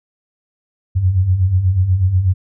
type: beating tone pair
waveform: sine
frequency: 86.8 / 95 Hz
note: F2 / F#2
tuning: -10 / +46 cents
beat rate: 8.2 Hz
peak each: -19 / -12 dBFS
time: 0.95-2.34 s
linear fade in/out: 20 ms
effects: none